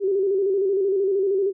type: tone with vibrato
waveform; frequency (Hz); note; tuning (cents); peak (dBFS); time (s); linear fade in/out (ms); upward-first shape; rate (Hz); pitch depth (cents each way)
sine; 390; G4; -9; -18; 0-1.53; 50; square; 13; 57
effects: none